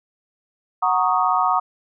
sine chord, D# minor seventh, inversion first, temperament equal, 740 / 932.3 / 1108.7 / 1244.5 Hz, F#5 / A#5 / C#6 / D#6, 0 / 0 / 0 / 0 cents, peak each -21 / -22 / -22 / -21 dBFS, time 0.82-1.6 s, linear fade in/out 10 ms, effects none

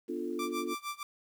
sine chord, B half-diminished seventh, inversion none, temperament equal, 246.9 / 293.7 / 349.2 / 440 Hz, B3 / D4 / F4 / A4, 0 / 0 / 0 / 0 cents, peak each -40 / -39 / -36 / -41 dBFS, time 0.08-0.75 s, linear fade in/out 20 ms
sawtooth tone with tremolo, 1174.7 Hz, D6, in tune, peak -30 dBFS, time 0.39-1.03 s, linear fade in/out 2 ms, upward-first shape sine, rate 6.5 Hz, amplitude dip 95%
effects 10-bit

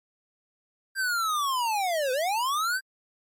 square linear two-way sweep, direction down then up, 1593 to 495.1 to 1593 Hz, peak -25 dBFS, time 0.95-2.81 s, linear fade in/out 50 ms, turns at 2.12 s, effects MP3 64 kbps

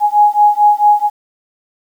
sine beating tone pair, 830.6 / 835.1 Hz, G#5 / G#5, 0 / +9 cents, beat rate 4.5 Hz, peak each -10 dBFS, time 0-1.1 s, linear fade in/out 50 ms, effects 7-bit

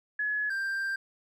sine / triangle tone pair in turn, 1696 / 1581.3 Hz, G#6 / G6, +36 / +15 cents, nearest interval minor second, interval 121 cents, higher first, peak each -27 dBFS, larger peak neither, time 0.19-0.5 / 0.5-0.96 s, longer second, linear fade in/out 5 ms, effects none

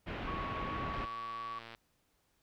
pink low-pass noise, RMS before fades -40 dBFS, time 0.06-1.06 s, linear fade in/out 20 ms, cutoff 2900 Hz, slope 24 dB/octave
sine tone with pitch glide, 1113 to 1131.8 Hz, C#6 to C#6, +7 to +36 cents, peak -39 dBFS, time 0.27-1.59 s, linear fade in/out 5 ms, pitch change +29 cents, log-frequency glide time 0.56-1.1 s
click train, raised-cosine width 0.3 ms, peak -32 dBFS, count 94, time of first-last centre 0.94-1.749 s, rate 115 Hz
effects pink hiss -75 dBFS RMS until 2.42 s

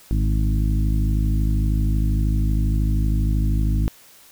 harmonic tone with a mistuned harmonic, 52.8 Hz, G#1, 29 cents sharp, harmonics 1 / 2 / 3 / 4 / 5 / 6, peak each -18 / -24 / -28 / -30 / -32 / -34 dBFS, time 0.11-3.88 s, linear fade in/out 0 ms, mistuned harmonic 3, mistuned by -41 cents, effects white hiss -49 dBFS RMS until 4.31 s

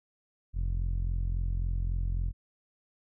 sawtooth tone with low-pass filter, 43.65 Hz, F1, in tune, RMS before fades -30 dBFS, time 0.53-2.33 s, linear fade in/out 50 ms, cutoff 100 Hz, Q 0.9, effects none

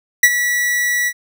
45% pulse tone with ADSR envelope, 1945 Hz, B6, 27 cents flat, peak -4 dBFS, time 0.23-1.13 s, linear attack 5 ms, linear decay 52 ms, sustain -11 dB, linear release 57 ms, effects none

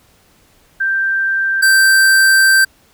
sine / square tone pair in turn, 1572 / 1563.6 Hz, G6 / G6, +4 / -5 cents, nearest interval unison, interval 9 cents, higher first, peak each -13 / -8 dBFS, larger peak second, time 0.8-1.62 / 1.62-2.65 s, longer second, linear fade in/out 10 ms, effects pink hiss -52 dBFS RMS until 2.93 s

